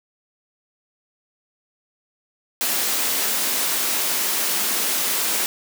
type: high-pass noise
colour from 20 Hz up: white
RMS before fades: -22 dBFS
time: 2.61-5.46 s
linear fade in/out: 0 ms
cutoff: 190 Hz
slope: 24 dB/octave
effects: none